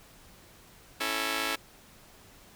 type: chord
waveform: 5% pulse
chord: A major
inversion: first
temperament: just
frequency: 275 / 330 / 440 Hz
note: C#4 / E4 / A4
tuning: -14 / +2 / 0 cents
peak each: -23 dBFS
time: 1-1.56 s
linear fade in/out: 10 ms
effects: pink hiss -55 dBFS RMS until 2.55 s